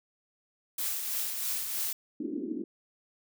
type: noise with tremolo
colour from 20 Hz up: blue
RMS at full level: -31 dBFS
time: 0.78-1.93 s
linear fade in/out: 5 ms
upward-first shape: triangle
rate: 3.1 Hz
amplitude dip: 45%
type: band-pass noise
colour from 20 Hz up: white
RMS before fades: -35 dBFS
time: 2.2-2.64 s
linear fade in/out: 5 ms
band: 240 to 340 Hz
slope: 48 dB/octave
effects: none